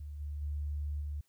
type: tone with level steps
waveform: sine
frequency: 73.42 Hz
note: D2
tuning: in tune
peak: -40 / -36 / -33 / -35 dBFS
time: 0-1.21 s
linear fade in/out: 5 ms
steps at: 0.19 / 0.41 / 1 s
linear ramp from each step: 20 ms
effects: white hiss -75 dBFS RMS until 1.28 s